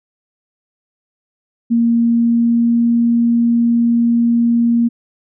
sine tone with pitch glide, 233.1 to 234.7 Hz, A#3 to A#3, 0 to +12 cents, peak -10 dBFS, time 1.7-4.89 s, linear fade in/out 20 ms, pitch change +12 cents, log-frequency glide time 1.91-2.88 s, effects none

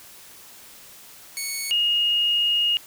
10% pulse / sine tone pair in turn, 2217 / 2859 Hz, C#7 / F7, 0 / +40 cents, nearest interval major third, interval 440 cents, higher second, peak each -18 dBFS, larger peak neither, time 1.37-1.71 / 1.71-2.77 s, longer second, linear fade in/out 0 ms, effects white hiss -46 dBFS RMS until 2.86 s

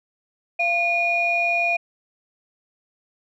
sine tone pair together, 687.6 / 2442 Hz, F5 / D#7, -27 / -33 cents, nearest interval octave + minor seventh, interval 2194 cents, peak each -22 / -19 dBFS, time 0.59-1.77 s, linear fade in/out 10 ms, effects tanh soft clip ceiling -12 dBFS

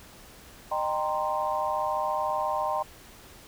sine chord, C minor seventh, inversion first, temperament equal with one note detuned, 611.6 / 784 / 932.3 / 1046.5 Hz, Eb5 / G5 / Bb5 / C6, -30 / 0 / 0 / 0 cents, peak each -31 dBFS, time 0.71-2.83 s, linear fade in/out 10 ms, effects pink hiss -50 dBFS RMS until 3.47 s

